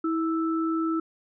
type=tone pair together; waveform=sine; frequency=324.8 / 1318.5 Hz; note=E4 / E6; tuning=-26 / 0 cents; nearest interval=2 octaves; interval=2426 cents; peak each=-24 / -31 dBFS; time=0.04-1 s; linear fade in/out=5 ms; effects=none